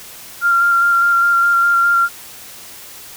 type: tone with vibrato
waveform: sine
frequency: 1387 Hz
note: F6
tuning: 12 cents flat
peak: -10 dBFS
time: 0.41-2.09 s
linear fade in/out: 50 ms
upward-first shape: square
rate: 4.9 Hz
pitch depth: 13 cents each way
effects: white hiss -36 dBFS RMS until 3.16 s